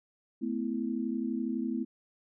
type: chord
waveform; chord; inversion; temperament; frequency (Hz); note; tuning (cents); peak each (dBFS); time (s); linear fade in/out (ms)
sine; A suspended second; none; equal with one note detuned; 220 / 252 / 329.6; A3 / B3 / E4; 0 / +35 / 0; -34 / -33 / -36; 0.41-1.85; 20
effects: none